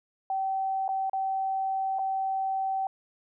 sine tone with dropouts, 770 Hz, G5, 31 cents flat, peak -26 dBFS, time 0.3-2.87 s, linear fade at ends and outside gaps 2 ms, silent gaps 0.88-0.889 / 1.097-1.132 / 1.987-1.991 s, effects none

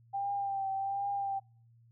sine tone with vibrato, 789 Hz, G5, 11 cents sharp, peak -31 dBFS, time 0.13-1.4 s, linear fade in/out 20 ms, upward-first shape triangle, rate 1.3 Hz, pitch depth 36 cents each way, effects noise-tail reverb RT60 0.4 s tail -24 dB re dry + added 116 Hz sine -59 dBFS peak until 1.91 s

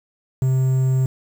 triangle tone with quantisation, 130.81 Hz, C3, in tune, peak -13 dBFS, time 0.42-1.06 s, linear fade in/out 2 ms, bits 7, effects none

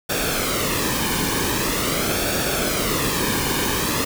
pink noise with flanger, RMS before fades -22 dBFS, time 0.09-4.05 s, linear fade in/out 10 ms, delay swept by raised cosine 0.98 to 1.52 ms, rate 0.44 Hz, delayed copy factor -0.6, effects none

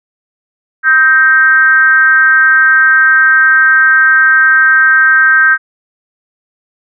sine tone with frequency modulation, 1568 Hz, G6, in tune, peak -4 dBFS, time 0.83-5.58 s, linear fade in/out 50 ms, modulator 287 Hz, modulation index 0.64, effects none

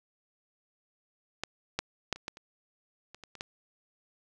clicks, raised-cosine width 0.2 ms, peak -15 / -12 / -12 / -29 / -18 / -30 / -29 / -29 / -30 / -18 dBFS, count 10, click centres 1.436 / 1.79 / 2.127 / 2.16 / 2.281 / 2.371 / 3.146 / 3.237 / 3.353 / 3.409 s, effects none

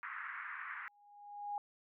white band-pass noise, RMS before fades -45 dBFS, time 0.03-0.88 s, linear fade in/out 0 ms, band 1100 to 2000 Hz, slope 48 dB/octave
sine tone with exponential growth, 821 Hz, G#5, 20 cents flat, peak -35 dBFS, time 0.75-1.58 s, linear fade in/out 1 ms, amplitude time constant 180 ms
effects none

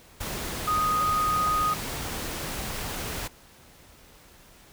sine tone in noise, 1244.5 Hz, D#6, in tune, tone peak -22 dBFS, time 0.67-1.74 s, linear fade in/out 10 ms, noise pink, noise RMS -33 dBFS, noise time 0.2-3.28 s, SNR +8 dB, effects pink hiss -53 dBFS RMS until 4.72 s

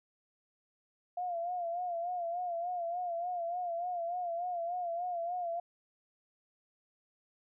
sine tone with vibrato, 698.5 Hz, F5, in tune, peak -33 dBFS, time 1.17-5.6 s, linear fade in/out 5 ms, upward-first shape sine, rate 3.4 Hz, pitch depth 68 cents each way, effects none

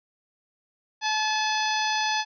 harmonic tone with a mistuned harmonic, 863 Hz, A5, 34 cents flat, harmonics 1 / 2 / 3 / 4 / 5 / 6 / 7, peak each -26 / -30 / -32 / -33 / -35 / -33 / -36 dBFS, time 1.01-2.25 s, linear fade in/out 50 ms, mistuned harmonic 6, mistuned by -73 cents, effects none

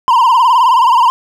triangle tone with vibrato, 978 Hz, B5, 17 cents flat, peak -4 dBFS, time 0.08-1.1 s, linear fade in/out 0 ms, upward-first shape sine, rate 19 Hz, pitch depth 120 cents each way, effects none

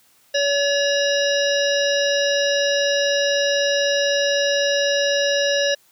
harmonic tone with a mistuned harmonic, 568 Hz, C#5, 42 cents sharp, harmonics 1 / 3 / 5 / 7 / 9 / 10, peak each -19 / -24 / -26 / -27 / -29 / -29 dBFS, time 0.34-5.75 s, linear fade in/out 10 ms, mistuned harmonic 7, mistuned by -53 cents, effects white hiss -57 dBFS RMS until 5.91 s + high-pass 80 Hz 12 dB/octave

